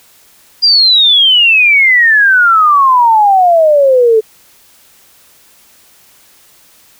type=exponential sweep; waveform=sine; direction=down; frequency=4868 to 430 Hz; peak=-4 dBFS; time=0.62-4.21 s; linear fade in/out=20 ms; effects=white hiss -45 dBFS RMS until 6.99 s